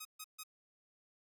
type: tone bursts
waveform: 5% pulse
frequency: 1259 Hz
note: D#6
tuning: 20 cents sharp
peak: -33 dBFS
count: 3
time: 0-0.436 s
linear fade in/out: 10 ms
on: 52 ms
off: 140 ms
effects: none